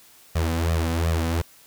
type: tone with flanger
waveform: sawtooth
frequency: 82.41 Hz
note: E2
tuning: in tune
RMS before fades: -23 dBFS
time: 0.35-1.42 s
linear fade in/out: 10 ms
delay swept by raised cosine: 1.6 to 4 ms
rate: 2.7 Hz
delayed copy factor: +1
effects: white hiss -52 dBFS RMS until 1.66 s